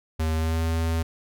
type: tone with pitch glide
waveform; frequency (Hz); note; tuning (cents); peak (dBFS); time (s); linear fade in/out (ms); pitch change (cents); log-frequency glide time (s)
square; 79.6 to 81.89; D#2 to E2; +40 to -11; -23; 0.19-1.03; 10; +49; 0.33-0.63
effects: none